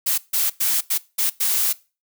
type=noise bursts at uneven times; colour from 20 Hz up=blue; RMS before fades=-20 dBFS; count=6; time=0.06-0.18 / 0.33-0.5 / 0.6-0.81 / 0.9-0.98 / 1.18-1.3 / 1.4-1.73 s; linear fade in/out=10 ms; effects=noise-tail reverb RT60 0.3 s tail -20 dB re dry